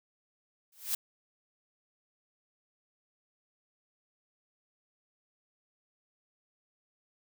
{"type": "noise with exponential growth", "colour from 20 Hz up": "blue", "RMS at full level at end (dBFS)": -27, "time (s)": [0.72, 0.95], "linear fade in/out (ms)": 5, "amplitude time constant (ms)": 49, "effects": []}